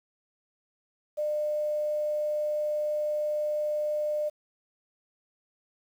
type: tone with quantisation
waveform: sine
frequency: 601 Hz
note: D5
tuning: 40 cents sharp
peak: -26 dBFS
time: 1.17-4.3 s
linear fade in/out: 20 ms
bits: 9
effects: none